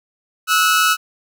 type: tone pair together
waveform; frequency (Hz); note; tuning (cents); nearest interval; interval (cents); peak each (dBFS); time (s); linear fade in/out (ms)
sawtooth; 1300 / 1466; E6 / F#6; -24 / -16; major second; 208; -11 / -13; 0.47-0.97; 50
effects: none